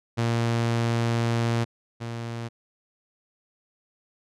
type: tone pair in turn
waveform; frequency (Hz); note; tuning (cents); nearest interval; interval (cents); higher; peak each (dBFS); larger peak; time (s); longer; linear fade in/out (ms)
sawtooth; 116.54 / 116.54; A#2 / A#2; 0 / 0; unison; 0; neither; -18 / -27; first; 0.17-1.65 / 2-2.49; first; 20
effects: low-pass 7000 Hz 12 dB/octave